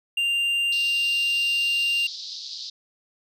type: tone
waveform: triangle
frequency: 2790 Hz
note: F7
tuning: 2 cents flat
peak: -19 dBFS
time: 0.17-2.07 s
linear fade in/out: 5 ms
type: band-pass noise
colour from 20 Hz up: pink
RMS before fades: -36 dBFS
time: 0.72-2.7 s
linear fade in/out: 5 ms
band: 3900 to 5100 Hz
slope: 48 dB/octave
effects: none